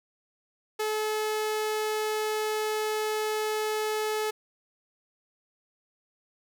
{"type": "tone", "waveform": "sawtooth", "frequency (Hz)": 430, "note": "A4", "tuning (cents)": -40, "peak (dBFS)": -23, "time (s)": [0.79, 4.31], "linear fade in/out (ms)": 10, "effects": []}